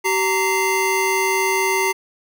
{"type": "tone cluster", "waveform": "square", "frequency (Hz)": [383.1, 922, 2078], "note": ["G4", "A#5", "C7"], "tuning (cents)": [-40, -19, -12], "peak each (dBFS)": -22, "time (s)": [0.04, 1.93], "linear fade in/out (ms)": 20, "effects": []}